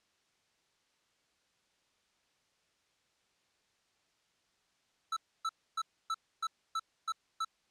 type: tone bursts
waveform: square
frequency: 1318.5 Hz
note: E6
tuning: in tune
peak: -32 dBFS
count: 8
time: 5.12-7.448 s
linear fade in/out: 5 ms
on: 46 ms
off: 280 ms
effects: white hiss -74 dBFS RMS until 7.7 s + low-pass 6000 Hz 12 dB/octave